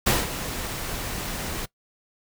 pink noise with ADSR envelope, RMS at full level -19 dBFS, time 0.06-1.66 s, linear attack 10 ms, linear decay 190 ms, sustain -12 dB, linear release 14 ms, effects noise-tail reverb RT60 0.1 s tail -20 dB re dry

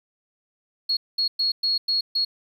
triangle tone bursts at uneven times, 4319 Hz, C#8, 46 cents flat, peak -16 dBFS, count 6, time 0.89-0.97 / 1.18-1.28 / 1.39-1.52 / 1.63-1.78 / 1.88-2.01 / 2.15-2.25 s, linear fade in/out 10 ms, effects tanh soft clip ceiling -18 dBFS

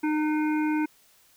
harmonic tone with a mistuned harmonic, 305.9 Hz, D#4, 29 cents flat, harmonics 1 / 3 / 5 / 7 / 8, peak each -23 / -33 / -37 / -40 / -41 dBFS, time 0.03-0.86 s, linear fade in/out 10 ms, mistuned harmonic 5, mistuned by -19 cents, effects white hiss -60 dBFS RMS until 1.36 s

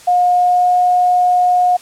sine tone with pitch glide, 716 to 720.6 Hz, F5 to F#5, +43 to -46 cents, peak -9 dBFS, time 0.07-1.77 s, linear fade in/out 10 ms, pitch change +11 cents, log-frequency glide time 0.31-0.78 s, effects white hiss -40 dBFS RMS until 1.81 s + low-pass 10000 Hz 12 dB/octave

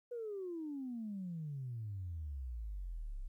sine exponential sweep, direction down, 493.9 to 30.87 Hz, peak -39 dBFS, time 0.11-3.28 s, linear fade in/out 10 ms, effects tanh soft clip ceiling -35 dBFS + 13-bit

